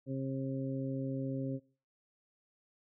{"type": "harmonic tone", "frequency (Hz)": 134, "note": "C3", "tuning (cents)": 42, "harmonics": [1, 2, 3, 4], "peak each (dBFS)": [-37, -37, -46, -43], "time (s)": [0.06, 1.6], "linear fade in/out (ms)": 50, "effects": ["noise-tail reverb RT60 0.4 s tail -22 dB re dry"]}